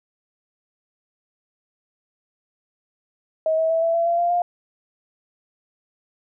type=tone with pitch steps; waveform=sine; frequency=636 / 645.3 / 654.6 / 664.2 / 673.8 / 683.6 / 693.6 / 703.7 Hz; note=D#5 / E5 / E5 / E5 / E5 / F5 / F5 / F5; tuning=+38 / -37 / -12 / +13 / +38 / -37 / -12 / +13 cents; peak=-17 dBFS; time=3.46-4.42 s; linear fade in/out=2 ms; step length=120 ms; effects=none